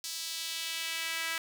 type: tone with high-pass filter sweep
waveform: sawtooth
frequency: 327.8 Hz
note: E4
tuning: 10 cents flat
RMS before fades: -36 dBFS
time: 0.04-1.38 s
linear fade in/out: 2 ms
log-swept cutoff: 4900 to 1800 Hz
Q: 1.5
effects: none